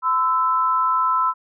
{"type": "tone pair together", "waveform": "sine", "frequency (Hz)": [1018.3, 1318.5], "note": ["C6", "E6"], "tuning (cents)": [-47, 0], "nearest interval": "major third", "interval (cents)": 447, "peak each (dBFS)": -19, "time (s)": [0.02, 1.34], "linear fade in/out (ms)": 50, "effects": []}